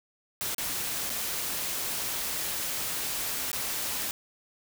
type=noise with dropouts; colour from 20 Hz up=white; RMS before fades=-32 dBFS; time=0.41-4.11 s; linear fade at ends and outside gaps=0 ms; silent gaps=0.546-0.582 / 1.095-1.101 / 3.516-3.53 s; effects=none